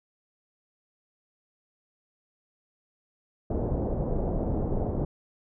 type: low-pass noise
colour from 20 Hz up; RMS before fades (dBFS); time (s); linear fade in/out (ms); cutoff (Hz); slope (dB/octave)
pink; -28; 3.5-5.05; 5; 670; 24
effects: none